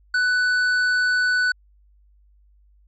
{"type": "tone with hard clipping", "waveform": "sine", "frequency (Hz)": 1491, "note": "F#6", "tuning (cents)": 13, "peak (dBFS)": -19, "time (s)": [0.14, 1.52], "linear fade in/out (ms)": 5, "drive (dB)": 8, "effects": ["added 50 Hz sine -53 dBFS peak until 2.87 s", "low-pass 7000 Hz 12 dB/octave"]}